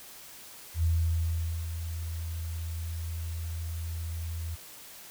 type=tone with ADSR envelope; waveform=sine; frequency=82.41 Hz; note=E2; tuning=in tune; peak=-22 dBFS; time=0.74-4.56 s; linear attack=92 ms; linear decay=820 ms; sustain=-10 dB; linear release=18 ms; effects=white hiss -48 dBFS RMS until 5.1 s